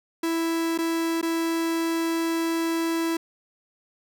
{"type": "tone with dropouts", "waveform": "45% pulse", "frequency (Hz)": 330.1, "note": "E4", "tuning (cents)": 2, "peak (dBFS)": -23, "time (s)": [0.23, 3.17], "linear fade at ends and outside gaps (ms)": 5, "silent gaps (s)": [[0.778, 0.786], [1.214, 1.227]], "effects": []}